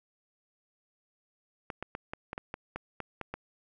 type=clicks; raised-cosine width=0.5 ms; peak=-21 dBFS; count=11; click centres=1.702 / 1.826 / 1.951 / 2.135 / 2.331 / 2.379 / 2.541 / 2.76 / 3.003 / 3.213 / 3.34 s; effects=none